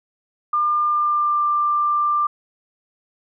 sine tone with pitch glide, 1200 to 1186.2 Hz, D6 to D6, +37 to +17 cents, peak -16 dBFS, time 0.53-2.27 s, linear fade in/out 5 ms, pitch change -20 cents, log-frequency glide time 0.87-1.44 s, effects none

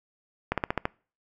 slowing click train, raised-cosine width 0.5 ms, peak -10 dBFS, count 6, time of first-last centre 0.52-0.854 s, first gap 57 ms, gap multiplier 1.08, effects noise-tail reverb RT60 0.4 s tail -25 dB re dry

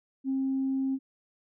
sine tone, 267.2 Hz, C4, 36 cents sharp, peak -25 dBFS, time 0.24-0.99 s, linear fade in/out 50 ms, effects tanh soft clip ceiling -21 dBFS

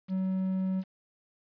triangle tone with quantisation, 188.4 Hz, F#3, 32 cents sharp, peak -25 dBFS, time 0.08-0.84 s, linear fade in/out 50 ms, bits 9, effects resampled to 11025 Hz

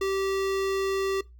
square tone with notch filter, 388.1 Hz, G4, 17 cents flat, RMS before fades -27 dBFS, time 0.01-1.21 s, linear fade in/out 5 ms, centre 11000 Hz, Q 1.1, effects noise-tail reverb RT60 0.2 s tail -20 dB re dry + added 60 Hz sine -47 dBFS peak until 1.39 s

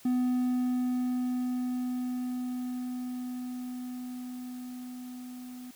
triangle tone with level ramp, 250 Hz, B3, 21 cents sharp, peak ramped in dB -22 to -39 dBFS, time 0.05-5.71 s, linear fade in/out 5 ms, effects white hiss -55 dBFS RMS until 5.75 s

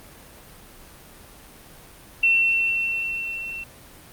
sine tone with level ramp, 2703 Hz, E7, 43 cents sharp, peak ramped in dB -14 to -31 dBFS, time 2.23-3.64 s, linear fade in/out 5 ms, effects pink hiss -46 dBFS RMS until 4.12 s + Opus 32 kbps

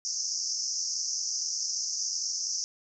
white band-pass noise, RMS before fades -32 dBFS, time 0.05-2.64 s, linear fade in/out 0 ms, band 5100 to 6400 Hz, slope 96 dB/octave, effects none

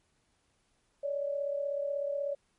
sine tone pair together, 564.7 / 601 Hz, C#5 / D5, +32 / +40 cents, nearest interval minor second, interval 108 cents, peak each -31 / -38 dBFS, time 1.03-2.35 s, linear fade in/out 10 ms, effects pink hiss -73 dBFS RMS until 2.58 s + MP3 48 kbps

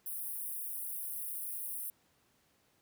white high-pass noise, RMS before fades -40 dBFS, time 0.06-1.9 s, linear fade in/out 2 ms, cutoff 9200 Hz, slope 96 dB/octave, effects pink hiss -71 dBFS RMS until 2.81 s + high-pass 80 Hz 12 dB/octave

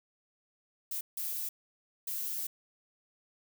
violet noise bursts at uneven times, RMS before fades -36 dBFS, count 3, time 0.91-1.01 / 1.17-1.49 / 2.07-2.47 s, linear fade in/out 5 ms, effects none

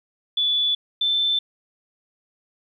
sine tone pair in turn, 3456 / 3537 Hz, A7 / A7, -32 / +8 cents, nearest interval unison, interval 40 cents, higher second, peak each -18 dBFS, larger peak neither, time 0.37-0.75 / 1.01-1.39 s, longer neither, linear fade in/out 5 ms, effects 10-bit

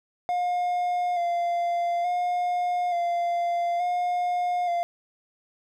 triangle tone with vibrato, 703 Hz, F5, 11 cents sharp, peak -21 dBFS, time 0.29-4.83 s, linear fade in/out 0 ms, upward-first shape square, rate 0.57 Hz, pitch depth 25 cents each way, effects none

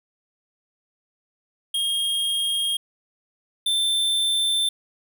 square tone pair in turn, 3244 / 3553 Hz, G#7 / A7, -41 / +16 cents, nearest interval major second, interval 157 cents, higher second, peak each -22 / -20 dBFS, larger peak second, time 1.74-2.77 / 3.66-4.69 s, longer neither, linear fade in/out 5 ms, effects none

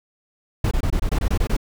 brown noise bursts, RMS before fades -19 dBFS, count 10, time 0.64-1.567 s, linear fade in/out 5 ms, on 72 ms, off 23 ms, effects none

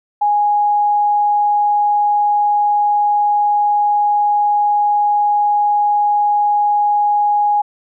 sine tone, 828 Hz, G#5, 5 cents flat, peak -11 dBFS, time 0.21-7.62 s, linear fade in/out 10 ms, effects none

